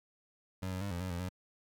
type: tone with pitch steps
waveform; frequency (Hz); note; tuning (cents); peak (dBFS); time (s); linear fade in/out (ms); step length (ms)
25% pulse; 93.8 / 92.4 / 100.2 / 86.8 / 92.7 / 86.6 / 91.7; F#2 / F#2 / G2 / F2 / F#2 / F2 / F#2; +24 / -2 / +38 / -10 / +4 / -14 / -15; -32; 0.62-1.292; 10; 96
effects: 12-bit